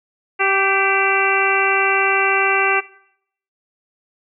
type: harmonic tone with a mistuned harmonic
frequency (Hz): 389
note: G4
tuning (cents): -13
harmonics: 1 / 2 / 3 / 4 / 5 / 6 / 7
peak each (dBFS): -22 / -22 / -22 / -22 / -22 / -22 / -22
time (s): 0.39-2.81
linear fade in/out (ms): 20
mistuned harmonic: 5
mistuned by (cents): +49
effects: noise-tail reverb RT60 0.7 s tail -19 dB re dry